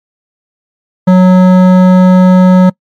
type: tone with hard clipping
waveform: sine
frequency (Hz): 184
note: F#3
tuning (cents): -9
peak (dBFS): -3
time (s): 1.07-2.7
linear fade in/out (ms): 10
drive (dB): 13
effects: noise-tail reverb RT60 0.1 s tail -25 dB re dry + MP3 96 kbps